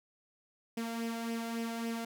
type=tone with flanger; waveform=sawtooth; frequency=230 Hz; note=A#3; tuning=23 cents flat; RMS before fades=-37 dBFS; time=0.77-2.05 s; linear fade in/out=5 ms; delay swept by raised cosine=0.36 to 1.46 ms; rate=3.6 Hz; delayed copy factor=+0.55; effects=none